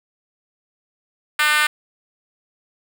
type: tone with high-pass filter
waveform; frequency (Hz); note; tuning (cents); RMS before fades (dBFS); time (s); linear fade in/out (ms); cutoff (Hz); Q
5% pulse; 300.9; D4; +42; -17; 1.39-1.67; 5; 1400; 2.2
effects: none